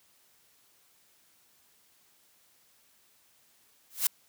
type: noise with exponential growth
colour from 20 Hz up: blue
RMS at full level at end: -20 dBFS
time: 3.9-4.07 s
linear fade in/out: 5 ms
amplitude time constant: 35 ms
effects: white hiss -65 dBFS RMS until 4.28 s + high-pass 60 Hz 12 dB/octave